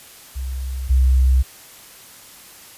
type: tone pair in turn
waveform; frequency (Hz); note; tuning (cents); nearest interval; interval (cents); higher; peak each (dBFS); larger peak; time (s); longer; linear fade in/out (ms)
sine; 65 / 64.75; C2 / C2; -11 / -17; unison; 6; first; -23 / -11; second; 0.35-0.89 / 0.89-1.43; neither; 20
effects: white hiss -43 dBFS RMS until 2.77 s + resampled to 32000 Hz